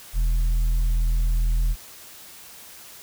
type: tone with tanh clipping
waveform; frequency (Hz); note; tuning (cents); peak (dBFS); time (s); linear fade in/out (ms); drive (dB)
sine; 41.2; E1; 0; -19; 0.13-1.76; 50; 5
effects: white hiss -44 dBFS RMS until 3.02 s